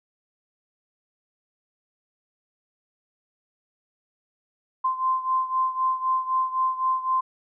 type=beating tone pair; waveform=sine; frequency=1039 / 1042.9 Hz; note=C6 / C6; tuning=-12 / -6 cents; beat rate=3.9 Hz; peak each=-23 / -27 dBFS; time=4.84-7.21 s; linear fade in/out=10 ms; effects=none